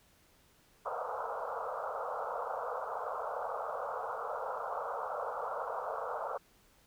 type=band-pass noise; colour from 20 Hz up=pink; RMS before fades=-38 dBFS; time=0.85-6.38 s; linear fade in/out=10 ms; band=460 to 1400 Hz; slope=96 dB/octave; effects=pink hiss -66 dBFS RMS until 6.86 s